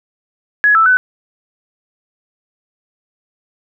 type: tone with pitch steps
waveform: sine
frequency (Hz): 1680 / 1320 / 1504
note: G#6 / E6 / F#6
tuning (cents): +19 / +2 / +28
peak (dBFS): -7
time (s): 0.64-0.97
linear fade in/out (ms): 0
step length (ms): 110
effects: none